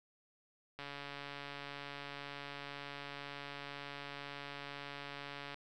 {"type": "click train", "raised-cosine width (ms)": 0.3, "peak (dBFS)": -29, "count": 676, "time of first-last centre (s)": [0.79, 5.544], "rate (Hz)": 142, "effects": []}